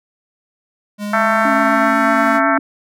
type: tone with pitch glide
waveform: square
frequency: 206.6 to 226.6 Hz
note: G#3 to A#3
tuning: -9 to -49 cents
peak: -22 dBFS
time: 0.98-2.41 s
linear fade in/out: 50 ms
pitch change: +160 cents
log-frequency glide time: 1.08-2.17 s
type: harmonic tone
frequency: 222.8 Hz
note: A3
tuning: 22 cents sharp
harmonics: 3 / 4 / 5 / 6 / 7 / 8 / 9 / 10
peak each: -18 / -21 / -23 / -17 / -21 / -24 / -31 / -27 dBFS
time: 1.13-2.58 s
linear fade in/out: 5 ms
type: tone with vibrato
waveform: sine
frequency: 277.2 Hz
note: C#4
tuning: in tune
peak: -18 dBFS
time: 1.45-2.59 s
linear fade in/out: 2 ms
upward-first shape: sine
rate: 8 Hz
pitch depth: 33 cents each way
effects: none